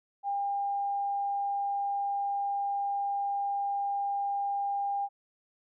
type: tone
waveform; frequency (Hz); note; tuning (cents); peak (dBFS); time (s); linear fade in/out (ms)
sine; 802; G5; +39; -28; 0.23-5.09; 50
effects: none